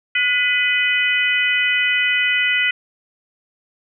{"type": "harmonic tone with a mistuned harmonic", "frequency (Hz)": 500, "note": "B4", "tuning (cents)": 21, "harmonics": [3, 4, 5, 6], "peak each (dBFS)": [-23, -18, -20, -24], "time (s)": [0.15, 2.71], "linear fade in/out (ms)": 5, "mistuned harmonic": 3, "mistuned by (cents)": -55, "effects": []}